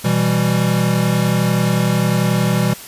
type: chord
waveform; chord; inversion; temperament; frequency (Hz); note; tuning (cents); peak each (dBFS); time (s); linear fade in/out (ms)
square; E minor; second; equal; 123.47 / 164.81 / 196; B2 / E3 / G3; 0 / 0 / 0; -19; 0.04-2.74; 10
effects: white hiss -35 dBFS RMS until 2.87 s + resampled to 32000 Hz